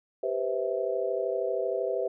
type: chord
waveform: sine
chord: C major seventh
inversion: second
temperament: just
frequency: 392.4 / 490.5 / 523.3 / 654.1 Hz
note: G4 / B4 / C5 / E5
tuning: +2 / -12 / 0 / -14 cents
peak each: -32 dBFS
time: 0.23-2.08 s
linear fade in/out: 5 ms
effects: none